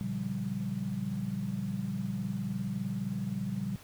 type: chord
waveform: sine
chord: G half-diminished seventh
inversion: first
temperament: just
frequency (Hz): 117.6 / 141.12 / 176.4 / 196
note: Bb2 / Db3 / F3 / G3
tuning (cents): +16 / +31 / +18 / 0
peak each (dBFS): -39 / -39 / -39 / -34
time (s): 0.01-3.76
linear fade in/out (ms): 0
effects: pink hiss -54 dBFS RMS until 3.83 s